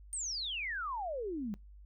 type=exponential sweep; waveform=sine; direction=down; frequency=8980 to 193.6 Hz; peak=-35 dBFS; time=0.13-1.54 s; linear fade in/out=0 ms; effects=noise-tail reverb RT60 0.2 s tail -24 dB re dry + added 50 Hz sine -51 dBFS peak until 1.85 s